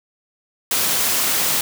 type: high-pass noise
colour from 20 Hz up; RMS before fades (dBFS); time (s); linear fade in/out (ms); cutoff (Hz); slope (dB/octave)
white; -19; 0.71-1.61; 2; 100; 12
effects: none